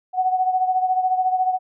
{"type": "beating tone pair", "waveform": "sine", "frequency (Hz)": [741, 755], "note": ["F#5", "F#5"], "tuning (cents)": [2, 35], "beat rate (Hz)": 14, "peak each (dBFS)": [-18, -24], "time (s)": [0.13, 1.59], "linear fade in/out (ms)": 50, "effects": []}